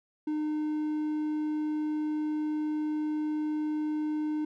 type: tone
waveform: triangle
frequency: 304.7 Hz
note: D#4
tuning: 36 cents flat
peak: -26 dBFS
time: 0.27-4.45 s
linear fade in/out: 5 ms
effects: none